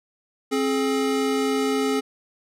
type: tone pair together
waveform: square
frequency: 267 / 423.8 Hz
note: C4 / G#4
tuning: +35 / +35 cents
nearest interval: minor sixth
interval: 800 cents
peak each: -24 dBFS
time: 0.51-2.01 s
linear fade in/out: 20 ms
effects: low-pass 11000 Hz 12 dB/octave